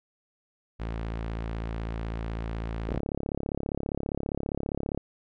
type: tone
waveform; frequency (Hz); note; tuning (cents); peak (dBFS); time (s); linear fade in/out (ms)
sawtooth; 56; A1; +31; -27; 0.79-3; 20
type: click train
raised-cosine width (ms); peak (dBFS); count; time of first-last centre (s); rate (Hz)
2; -17; 74; 2.89-4.976; 35
effects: low-pass 3000 Hz 12 dB/octave